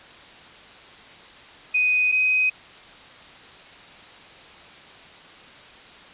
sine tone pair in turn, 2497 / 2514 Hz, D#7 / D#7, +6 / +17 cents, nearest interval unison, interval 11 cents, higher second, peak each -17 dBFS, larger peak neither, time 1.74-2.12 / 2.12-2.5 s, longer neither, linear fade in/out 10 ms, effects white hiss -45 dBFS RMS until 6.13 s + resampled to 8000 Hz

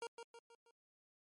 25% pulse tone with echo, 466.2 Hz, A#4, in tune, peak -39 dBFS, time 0.02-0.07 s, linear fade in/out 2 ms, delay 160 ms, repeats 4, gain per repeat -6 dB, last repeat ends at 0.71 s, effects MP3 48 kbps

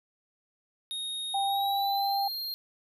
square tone with pitch glide, 3729 to 4210 Hz, A#7 to C8, 0 to +10 cents, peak -33 dBFS, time 0.91-2.54 s, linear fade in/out 0 ms, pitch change +210 cents, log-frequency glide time 1.45-2.23 s
sine tone, 793 Hz, G5, 20 cents sharp, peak -26 dBFS, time 1.34-2.28 s, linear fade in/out 5 ms
effects none

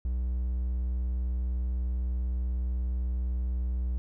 triangle tone with vibrato, 61.7 Hz, B1, 1 cent flat, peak -25 dBFS, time 0.05-3.98 s, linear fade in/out 0 ms, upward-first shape sine, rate 20 Hz, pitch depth 47 cents each way, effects none

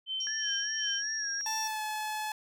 sine tone with tremolo, 3086 Hz, G7, 28 cents flat, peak -31 dBFS, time 0.06-1.03 s, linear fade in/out 50 ms, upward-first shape sine, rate 2.7 Hz, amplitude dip 75%
sine tone, 5610 Hz, F8, 7 cents sharp, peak -33 dBFS, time 0.2-1.68 s, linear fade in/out 10 ms
sine tone with vibrato, 1686 Hz, G#6, 26 cents sharp, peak -35 dBFS, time 0.27-1.41 s, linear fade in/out 0 ms, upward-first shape sine, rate 2.6 Hz, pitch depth 78 cents each way
sawtooth tone with pitch glide, 880 to 857.9 Hz, A5 to A5, 0 to -44 cents, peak -29 dBFS, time 1.46-2.32 s, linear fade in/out 2 ms, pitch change -44 cents, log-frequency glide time 1.6-1.82 s
effects none

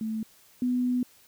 sine tone pair in turn, 220 / 248.7 Hz, A3 / B3, 0 / +12 cents, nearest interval major second, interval 212 cents, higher second, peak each -28 / -23 dBFS, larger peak second, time 0.01-0.23 / 0.62-1.03 s, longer second, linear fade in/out 2 ms, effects white hiss -58 dBFS RMS until 1.27 s

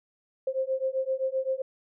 sine beating tone pair, 523.3 / 531 Hz, C5 / C5, 0 / +25 cents, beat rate 7.7 Hz, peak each -29 dBFS, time 0.47-1.62 s, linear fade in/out 5 ms, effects none

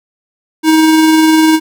square tone with tremolo, 316.3 Hz, D#4, 29 cents sharp, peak -5 dBFS, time 0.63-1.6 s, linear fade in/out 50 ms, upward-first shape sine, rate 20 Hz, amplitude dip 25%, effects none

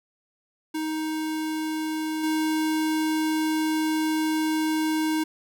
square tone with level steps, 313.3 Hz, D#4, 12 cents sharp, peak -27 / -23 dBFS, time 0.74-5.24 s, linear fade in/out 10 ms, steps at 2.23 s, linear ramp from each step 10 ms, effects none

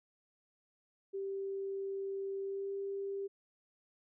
sine tone with pitch glide, 391.1 to 395 Hz, G4 to G4, -4 to +13 cents, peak -36 dBFS, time 1.13-3.28 s, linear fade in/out 20 ms, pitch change +17 cents, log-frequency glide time 2.42-2.72 s, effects none

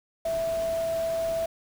sine tone in noise, 659.3 Hz, E5, in tune, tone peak -25 dBFS, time 0.25-1.46 s, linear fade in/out 5 ms, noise pink, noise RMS -41 dBFS, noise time 0.25-1.46 s, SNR +13 dB, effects none

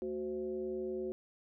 sine tone with frequency modulation, 371.1 Hz, F#4, 5 cents sharp, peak -35 dBFS, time 0.02-1.12 s, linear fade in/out 0 ms, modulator 149 Hz, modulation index 0.77, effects none

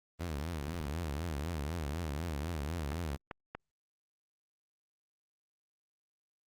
sawtooth tone with vibrato, 78 Hz, D#2, 5 cents sharp, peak -31 dBFS, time 0.19-3.17 s, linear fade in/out 20 ms, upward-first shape triangle, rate 4 Hz, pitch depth 240 cents each way
clicks, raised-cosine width 0.5 ms, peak -25 dBFS, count 3, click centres 2.92 / 3.312 / 3.55 s
effects Opus 24 kbps

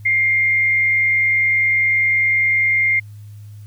sine tone with frequency modulation, 2115 Hz, C7, 18 cents sharp, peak -13 dBFS, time 0.05-3 s, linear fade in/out 10 ms, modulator 135 Hz, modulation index 0.3, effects added 104 Hz sine -34 dBFS peak until 3.66 s + white hiss -57 dBFS RMS until 3.66 s

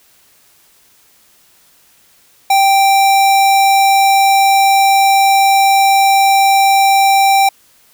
square tone, 784 Hz, G5, in tune, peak -8 dBFS, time 2.5-7.49 s, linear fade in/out 5 ms, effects white hiss -50 dBFS RMS until 7.93 s

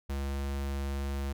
square tone, 69.3 Hz, C#2, in tune, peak -32 dBFS, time 0.09-1.33 s, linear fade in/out 10 ms, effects none

